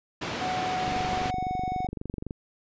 pink band-pass noise, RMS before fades -33 dBFS, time 0.21-1.31 s, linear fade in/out 10 ms, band 130 to 4200 Hz, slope 12 dB/octave
triangle tone, 740 Hz, F#5, in tune, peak -26 dBFS, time 0.41-1.87 s, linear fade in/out 5 ms
click train, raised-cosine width 3 ms, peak -21 dBFS, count 35, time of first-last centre 0.88-2.309 s, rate 23.8 Hz
effects resampled to 16000 Hz

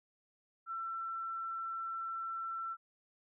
sine tone, 1343 Hz, E6, 32 cents sharp, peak -37 dBFS, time 0.66-2.77 s, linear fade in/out 50 ms, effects none

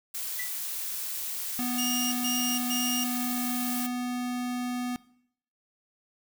blue noise, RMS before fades -34 dBFS, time 0.14-3.87 s, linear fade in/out 10 ms
triangle tone with exponential decay, 1975.5 Hz, B6, in tune, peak -30 dBFS, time 0.39-0.58 s, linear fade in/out 5 ms, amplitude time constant 41 ms
square tone, 246.9 Hz, B3, in tune, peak -30 dBFS, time 1.59-4.96 s, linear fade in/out 0 ms
20% pulse tone bursts, 2839 Hz, F7, 28 cents sharp, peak -25 dBFS, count 3, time 1.78-3.04 s, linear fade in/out 5 ms, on 340 ms, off 120 ms
effects noise-tail reverb RT60 0.7 s tail -20 dB re dry

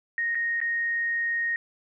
sine tone with dropouts, 1863 Hz, A#6, 2 cents flat, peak -24 dBFS, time 0.18-1.56 s, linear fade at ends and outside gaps 1 ms, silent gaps 0.348-0.353 / 0.603-0.614 s, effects none

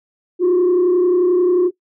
sine tone with frequency modulation, 358.9 Hz, F4, 47 cents sharp, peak -9 dBFS, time 0.39-1.71 s, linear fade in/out 50 ms, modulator 31.3 Hz, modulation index 0.46, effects noise-tail reverb RT60 0.1 s tail -19 dB re dry + tanh soft clip ceiling -9 dBFS

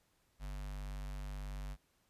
square tone with notch filter, 49.21 Hz, G1, 7 cents sharp, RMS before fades -43 dBFS, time 0.39-1.77 s, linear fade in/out 50 ms, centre 370 Hz, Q 1.1, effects pink hiss -75 dBFS RMS until 2.09 s + resampled to 32000 Hz

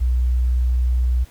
sine tone, 61.74 Hz, B1, in tune, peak -15 dBFS, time 0-1.25 s, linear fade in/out 20 ms, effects pink hiss -50 dBFS RMS until 1.3 s

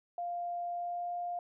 sine tone with pitch glide, 698.5 to 703 Hz, F5 to F5, 0 to +11 cents, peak -34 dBFS, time 0.18-1.39 s, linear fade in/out 2 ms, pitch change +11 cents, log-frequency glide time 0.72-1.12 s, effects none

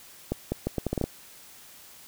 accelerating click train, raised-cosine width 2 ms, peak -13 dBFS, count 9, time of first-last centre 0.32-1.04 s, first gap 200 ms, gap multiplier 0.75, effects white hiss -50 dBFS RMS until 2.07 s

